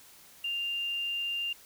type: tone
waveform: sine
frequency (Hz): 2794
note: F7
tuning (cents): 0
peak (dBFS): -30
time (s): 0.44-1.53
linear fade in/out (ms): 5
effects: white hiss -55 dBFS RMS until 1.65 s